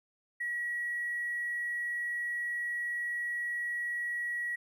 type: tone with hard clipping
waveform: triangle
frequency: 1919 Hz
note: A#6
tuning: 50 cents sharp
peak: -32 dBFS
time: 0.4-4.56 s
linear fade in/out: 10 ms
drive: 3 dB
effects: none

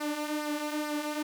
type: tone with flanger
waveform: sawtooth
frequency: 299.3 Hz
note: D4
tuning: 33 cents sharp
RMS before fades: -33 dBFS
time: 0-1.23 s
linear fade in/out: 10 ms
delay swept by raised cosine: 0.28 to 3.98 ms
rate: 2.3 Hz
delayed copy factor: -0.55
effects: none

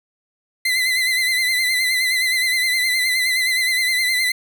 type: tone with vibrato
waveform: 30% pulse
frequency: 2037 Hz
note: C7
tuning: 47 cents flat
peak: -14 dBFS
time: 0.65-4.32 s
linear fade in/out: 5 ms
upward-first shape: sine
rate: 9.6 Hz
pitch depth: 51 cents each way
effects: none

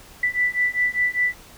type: beating tone pair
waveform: sine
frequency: 1975.5 / 1980.5 Hz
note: B6 / B6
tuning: 0 / +4 cents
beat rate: 5 Hz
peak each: -22 dBFS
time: 0.23-1.34 s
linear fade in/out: 5 ms
effects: pink hiss -46 dBFS RMS until 1.57 s

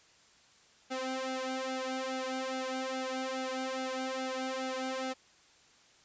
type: tone with flanger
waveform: sawtooth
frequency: 260.8 Hz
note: C4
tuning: 5 cents flat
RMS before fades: -36 dBFS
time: 0.9-5.14 s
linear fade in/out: 20 ms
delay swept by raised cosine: 1.4 to 2.5 ms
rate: 2.4 Hz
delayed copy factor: +0.95
effects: white hiss -62 dBFS RMS until 6.04 s + resampled to 16000 Hz

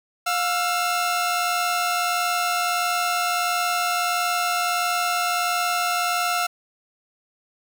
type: tone pair together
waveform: sawtooth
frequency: 710 / 1338.5 Hz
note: F5 / E6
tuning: +28 / +26 cents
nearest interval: major seventh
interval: 1098 cents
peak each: -20 dBFS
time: 0.26-6.47 s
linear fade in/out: 10 ms
effects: none

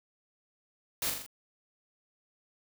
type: noise with echo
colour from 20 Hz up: white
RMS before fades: -32 dBFS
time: 1.02-1.1 s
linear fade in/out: 2 ms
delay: 41 ms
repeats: 4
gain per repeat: -4 dB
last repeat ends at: 1.264 s
effects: none

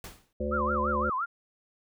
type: noise with exponential decay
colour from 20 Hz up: pink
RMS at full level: -39 dBFS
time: 0.04-0.33 s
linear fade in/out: 2 ms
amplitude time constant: 63 ms
type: harmonic tone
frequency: 72.7 Hz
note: D2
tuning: 17 cents flat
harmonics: 1 / 3 / 5 / 7 / 8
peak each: -34 / -34 / -36 / -33 / -37 dBFS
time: 0.4-1.1 s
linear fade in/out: 5 ms
type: tone with vibrato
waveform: sine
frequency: 1188 Hz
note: D6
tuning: 20 cents sharp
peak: -27 dBFS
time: 0.51-1.26 s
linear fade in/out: 20 ms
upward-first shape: sine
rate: 5.8 Hz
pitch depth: 290 cents each way
effects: none

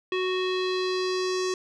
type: tone with low-pass filter sweep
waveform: square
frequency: 370 Hz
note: F#4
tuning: in tune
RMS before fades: -27 dBFS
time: 0.12-1.54 s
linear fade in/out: 2 ms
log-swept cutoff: 3000 to 6100 Hz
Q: 3.1
effects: none

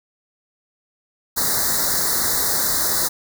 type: band-stop noise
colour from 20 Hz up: white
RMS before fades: -20 dBFS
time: 1.36-3.09 s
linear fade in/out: 20 ms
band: 2000 to 3800 Hz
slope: 96 dB/octave
effects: none

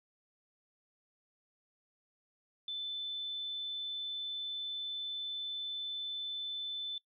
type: tone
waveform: sine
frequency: 3520 Hz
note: A7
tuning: in tune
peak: -36 dBFS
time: 2.68-6.98 s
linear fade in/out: 2 ms
effects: noise-tail reverb RT60 0.1 s tail -22 dB re dry

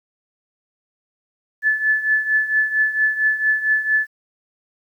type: tone with tremolo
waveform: sine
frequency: 1735 Hz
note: A6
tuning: 25 cents flat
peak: -12 dBFS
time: 1.62-4.07 s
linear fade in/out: 50 ms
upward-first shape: triangle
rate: 4.4 Hz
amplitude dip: 80%
effects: 9-bit

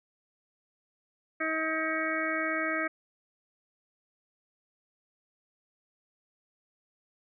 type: harmonic tone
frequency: 317.9 Hz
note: D#4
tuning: 37 cents sharp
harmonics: 1 / 2 / 4 / 5 / 6 / 7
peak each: -35 / -35 / -35 / -35 / -35 / -35 dBFS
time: 1.4-2.88 s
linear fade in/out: 10 ms
effects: none

